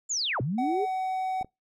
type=linear two-way sweep; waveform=sine; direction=down then up; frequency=7340 to 110 to 436.4 Hz; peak=-26 dBFS; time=0.09-0.86 s; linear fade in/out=20 ms; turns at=0.41 s
type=tone; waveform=triangle; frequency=752 Hz; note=F#5; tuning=28 cents sharp; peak=-25 dBFS; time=0.58-1.43 s; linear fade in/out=5 ms
type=clicks; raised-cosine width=2 ms; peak=-30 dBFS; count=2; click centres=1.412 / 1.446 s
effects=noise-tail reverb RT60 0.2 s tail -26 dB re dry